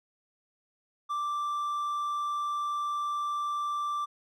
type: tone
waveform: triangle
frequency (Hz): 1174.7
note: D6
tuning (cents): 0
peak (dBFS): -27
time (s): 1.09-4.06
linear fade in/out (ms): 20
effects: none